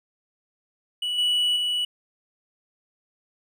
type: tone with level steps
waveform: triangle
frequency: 2946 Hz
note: F#7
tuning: 8 cents flat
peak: -23 / -18 / -21 dBFS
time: 1.02-1.85 s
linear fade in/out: 5 ms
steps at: 1.18 / 1.56 s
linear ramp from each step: 5 ms
effects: none